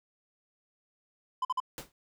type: tone bursts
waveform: triangle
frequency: 1017 Hz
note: C6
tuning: 50 cents flat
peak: -25 dBFS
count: 3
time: 1.42-1.602 s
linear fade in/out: 5 ms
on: 30 ms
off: 46 ms
type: noise with exponential decay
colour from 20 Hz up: pink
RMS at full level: -36 dBFS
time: 1.78-1.92 s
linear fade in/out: 1 ms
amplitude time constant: 29 ms
effects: none